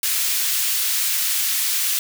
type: high-pass noise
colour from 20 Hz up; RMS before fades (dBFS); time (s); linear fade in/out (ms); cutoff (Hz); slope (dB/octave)
white; -21; 0.03-1.99; 2; 2000; 12
effects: none